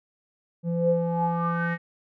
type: tone with low-pass filter sweep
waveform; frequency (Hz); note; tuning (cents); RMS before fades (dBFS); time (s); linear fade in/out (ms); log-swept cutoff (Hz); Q
square; 169.7; F3; -49; -25; 0.63-1.78; 50; 350 to 1900; 8
effects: none